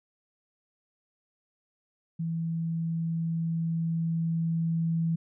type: tone with level ramp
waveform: sine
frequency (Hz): 164.81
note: E3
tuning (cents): 0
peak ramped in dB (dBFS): -28 to -24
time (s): 2.19-5.16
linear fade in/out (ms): 10
effects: none

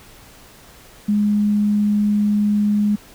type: tone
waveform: sine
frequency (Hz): 207.7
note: G#3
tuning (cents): 0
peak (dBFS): -14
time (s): 1.08-2.96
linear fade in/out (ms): 10
effects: pink hiss -45 dBFS RMS until 3.14 s

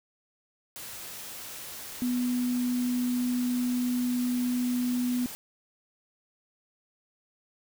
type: tone in noise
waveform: sine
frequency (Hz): 246.9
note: B3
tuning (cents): 0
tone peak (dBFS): -25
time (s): 2.02-5.26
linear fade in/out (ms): 0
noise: white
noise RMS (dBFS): -41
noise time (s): 0.76-5.35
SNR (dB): +13
effects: none

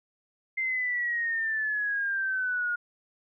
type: exponential sweep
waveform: sine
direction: down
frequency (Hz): 2093 to 1427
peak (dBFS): -26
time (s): 0.57-2.76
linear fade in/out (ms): 10
effects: none

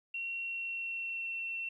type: tone with pitch glide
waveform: sine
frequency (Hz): 2734 to 2706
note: F7 to E7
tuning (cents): -37 to +45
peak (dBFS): -35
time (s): 0.14-1.69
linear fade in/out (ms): 5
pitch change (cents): -18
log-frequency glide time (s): 0.39-1.39
effects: 12-bit

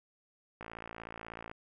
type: click train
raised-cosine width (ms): 0.5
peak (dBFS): -28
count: 52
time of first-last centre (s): 0.61-1.514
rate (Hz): 56.4
effects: none

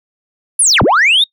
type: linear two-way sweep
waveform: sine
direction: down then up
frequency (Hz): 10740 to 59.8 to 3785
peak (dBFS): -5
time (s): 0.59-1.24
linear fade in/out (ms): 5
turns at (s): 0.82
effects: noise-tail reverb RT60 0.1 s tail -26 dB re dry + tanh soft clip ceiling -5 dBFS

